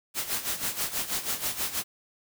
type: noise with tremolo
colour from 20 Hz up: white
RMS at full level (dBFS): -28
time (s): 0.14-1.84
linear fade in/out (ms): 50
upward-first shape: sine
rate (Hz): 6.2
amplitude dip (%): 75
effects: none